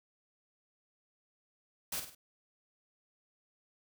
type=noise with echo; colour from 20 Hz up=white; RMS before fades=-37 dBFS; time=1.92-2 s; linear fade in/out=5 ms; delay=50 ms; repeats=3; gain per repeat=-7 dB; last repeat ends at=2.15 s; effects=none